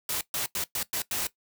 white noise bursts at uneven times, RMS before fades -30 dBFS, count 6, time 0.09-0.21 / 0.34-0.46 / 0.55-0.64 / 0.75-0.83 / 0.93-1.02 / 1.11-1.27 s, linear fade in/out 2 ms, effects noise-tail reverb RT60 0.1 s tail -17 dB re dry

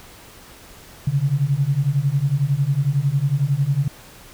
sine beating tone pair, 134 / 145 Hz, C3 / D3, +42 / -22 cents, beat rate 11 Hz, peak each -20 / -19 dBFS, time 1.07-3.88 s, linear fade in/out 5 ms, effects pink hiss -44 dBFS RMS until 4.33 s

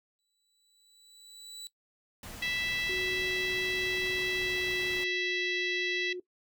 30% pulse tone with exponential growth, 3951 Hz, B7, in tune, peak -37 dBFS, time 0.19-1.67 s, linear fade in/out 0 ms, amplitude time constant 320 ms
pink noise, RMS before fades -45 dBFS, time 2.23-5.04 s, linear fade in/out 2 ms
harmonic tone, 659.3 Hz, E5, in tune, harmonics 3 / 4 / 5 / 6 / 7 / 8 / 9, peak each -33 / -36 / -38 / -39 / -49 / -51 / -51 dBFS, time 2.42-6.13 s, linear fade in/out 5 ms
sine tone with pitch glide, 370 to 361.5 Hz, F#4 to F#4, 0 to -40 cents, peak -35 dBFS, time 2.89-6.2 s, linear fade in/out 5 ms, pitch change -40 cents, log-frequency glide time 4.08-5.5 s
effects noise-tail reverb RT60 0.1 s tail -18 dB re dry

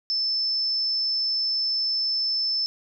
sine tone, 5274 Hz, E8, in tune, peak -22 dBFS, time 0.1-2.66 s, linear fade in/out 0 ms, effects none

